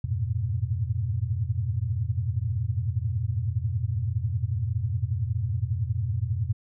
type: tone cluster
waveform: sine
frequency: 86.6 / 101.6 / 111.8 / 123.4 Hz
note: F2 / G#2 / A2 / B2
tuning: -14 / -38 / +28 / -1 cents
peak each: -30 dBFS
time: 0.04-6.53 s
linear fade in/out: 5 ms
effects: none